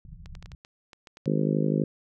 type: low-pass noise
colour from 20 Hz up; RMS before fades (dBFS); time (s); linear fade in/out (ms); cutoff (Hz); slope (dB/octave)
pink; -44; 0.05-0.55; 2; 180; 96
type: clicks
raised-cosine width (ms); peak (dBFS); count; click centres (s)
0.2; -29; 10; 0.259 / 0.352 / 0.426 / 0.459 / 0.518 / 0.649 / 0.932 / 1.072 / 1.171 / 1.257
type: harmonic tone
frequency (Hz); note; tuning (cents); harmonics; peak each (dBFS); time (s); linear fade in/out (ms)
52; G#1; +3; 3 / 4 / 5 / 6 / 7 / 8 / 9 / 10; -26 / -28 / -30 / -32 / -33 / -34 / -35 / -36; 1.26-1.84; 5
effects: none